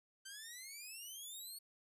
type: exponential sweep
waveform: 10% pulse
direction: up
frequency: 1539 to 4435 Hz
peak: -40 dBFS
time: 0.25-1.59 s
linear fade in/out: 10 ms
effects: resampled to 32000 Hz + 13-bit